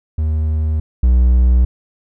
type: tone pair in turn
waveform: triangle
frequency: 77.78 / 61.66 Hz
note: D#2 / B1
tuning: 0 / -2 cents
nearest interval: major third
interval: 402 cents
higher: first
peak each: -12 / -6 dBFS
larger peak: second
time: 0.18-0.8 / 1.03-1.65 s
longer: neither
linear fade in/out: 5 ms
effects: none